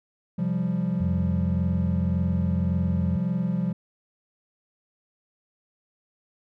triangle chord, C suspended fourth, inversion none, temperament just, 130.81 / 174.42 / 196.22 Hz, C3 / F3 / G3, 0 / -2 / +2 cents, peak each -29 / -23 / -26 dBFS, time 0.38-3.73 s, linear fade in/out 10 ms
sine tone, 87.31 Hz, F2, in tune, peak -25 dBFS, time 1-3.17 s, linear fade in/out 10 ms
effects tanh soft clip ceiling -11 dBFS

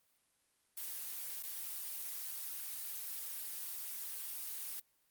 blue noise with dropouts, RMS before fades -43 dBFS, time 0.77-4.8 s, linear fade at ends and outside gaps 5 ms, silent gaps 1.427-1.434 s, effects white hiss -75 dBFS RMS until 5.1 s + Opus 32 kbps

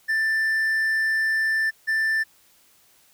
triangle tone pair in turn, 1773 / 1773 Hz, A6 / A6, +13 / +13 cents, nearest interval unison, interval 0 cents, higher neither, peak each -18 dBFS, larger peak neither, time 0.08-1.71 / 1.87-2.24 s, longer first, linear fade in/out 20 ms, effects white hiss -58 dBFS RMS until 3.13 s

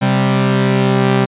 sawtooth tone pair together, 130.81 / 195.99 Hz, C3 / G3, 0 / 0 cents, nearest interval perfect fifth, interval 700 cents, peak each -10 dBFS, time 0.01-1.26 s, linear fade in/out 20 ms, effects resampled to 8000 Hz

